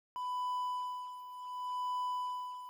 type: tone with tremolo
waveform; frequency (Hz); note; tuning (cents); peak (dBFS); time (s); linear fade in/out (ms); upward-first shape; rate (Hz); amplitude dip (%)
triangle; 996; B5; +14; -31; 0.16-2.69; 0; sine; 0.68; 75
effects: 11-bit